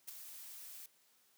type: noise with ADSR envelope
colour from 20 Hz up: blue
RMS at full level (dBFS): -43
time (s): 0.07-0.86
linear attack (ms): 19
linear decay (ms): 10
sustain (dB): -8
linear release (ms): 3
effects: white hiss -71 dBFS RMS until 1.37 s + high-pass 150 Hz 12 dB/octave